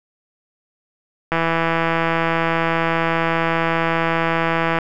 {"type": "click train", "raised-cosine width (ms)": 0.5, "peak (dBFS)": -4, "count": 573, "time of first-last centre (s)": [1.32, 4.787], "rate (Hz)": 165, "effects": []}